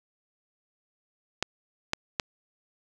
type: clicks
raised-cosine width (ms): 0.2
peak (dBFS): -8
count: 3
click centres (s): 1.426 / 1.934 / 2.198
effects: none